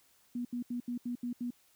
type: tone bursts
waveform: sine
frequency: 242.6 Hz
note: B3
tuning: 31 cents flat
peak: -33 dBFS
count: 7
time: 0.35-1.506 s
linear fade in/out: 5 ms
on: 100 ms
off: 76 ms
effects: white hiss -67 dBFS RMS until 1.75 s